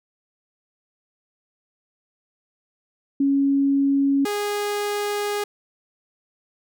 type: tone pair in turn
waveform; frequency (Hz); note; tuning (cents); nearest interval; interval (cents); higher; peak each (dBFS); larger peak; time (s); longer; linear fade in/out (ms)
sine / sawtooth; 277.2 / 412.2; C#4 / G#4; 0 / -13; perfect fifth; 687; second; -16 / -19; first; 3.2-4.25 / 4.25-5.44; second; 5
effects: none